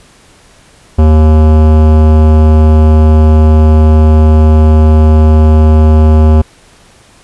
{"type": "tone with hard clipping", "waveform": "sine", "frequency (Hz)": 77.78, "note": "D#2", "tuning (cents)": 0, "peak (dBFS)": -4, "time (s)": [0.98, 6.42], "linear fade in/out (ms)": 10, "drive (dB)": 18, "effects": ["pink hiss -42 dBFS RMS until 7.23 s", "resampled to 24000 Hz"]}